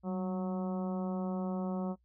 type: harmonic tone with a mistuned harmonic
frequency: 184 Hz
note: F#3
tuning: 9 cents flat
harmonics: 1 / 2 / 3 / 4 / 5 / 6 / 7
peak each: -33 / -42 / -42 / -45 / -49 / -51 / -53 dBFS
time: 0.03-1.96 s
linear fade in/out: 50 ms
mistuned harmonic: 1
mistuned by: +45 cents
effects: noise-tail reverb RT60 0.1 s tail -24 dB re dry + added 60 Hz sine -68 dBFS peak until 2.04 s